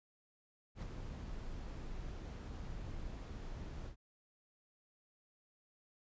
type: noise with ADSR envelope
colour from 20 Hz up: brown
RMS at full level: -40 dBFS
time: 0.75-3.96 s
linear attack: 76 ms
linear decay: 11 ms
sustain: -5 dB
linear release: 91 ms
effects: resampled to 16000 Hz